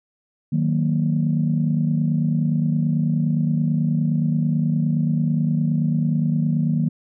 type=chord; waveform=sine; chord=D# minor; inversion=none; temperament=equal; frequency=155.56 / 185 / 233.1 Hz; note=D#3 / F#3 / A#3; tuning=0 / 0 / 0 cents; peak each=-19 / -24 / -22 dBFS; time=0.52-6.89 s; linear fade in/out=10 ms; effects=tanh soft clip ceiling -9 dBFS